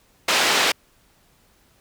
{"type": "band-pass noise", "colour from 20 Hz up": "white", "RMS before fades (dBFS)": -19, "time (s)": [0.28, 0.72], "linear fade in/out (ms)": 5, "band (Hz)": [300, 3900], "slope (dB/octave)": 12, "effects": ["pink hiss -59 dBFS RMS until 1.8 s"]}